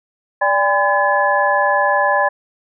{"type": "tone cluster", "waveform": "sine", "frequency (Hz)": [583, 808, 1014, 1712], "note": ["D5", "G#5", "B5", "A6"], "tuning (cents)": [-13, -48, 45, -48], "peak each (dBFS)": -18, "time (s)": [0.41, 2.29], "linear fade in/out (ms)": 10, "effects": []}